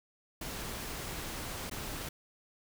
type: noise with dropouts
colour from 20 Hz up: pink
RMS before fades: -40 dBFS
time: 0.41-2.09 s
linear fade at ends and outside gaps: 5 ms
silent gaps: 1.698-1.712 s
effects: none